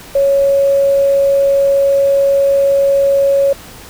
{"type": "tone with quantisation", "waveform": "sine", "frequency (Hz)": 554.4, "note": "C#5", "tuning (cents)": 0, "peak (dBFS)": -8, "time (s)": [0.15, 3.53], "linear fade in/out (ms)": 5, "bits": 6, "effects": ["pink hiss -35 dBFS RMS until 3.89 s"]}